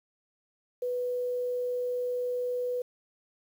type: tone with quantisation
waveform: sine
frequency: 493.9 Hz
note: B4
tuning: in tune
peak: -28 dBFS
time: 0.82-2.82 s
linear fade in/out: 5 ms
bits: 9
effects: none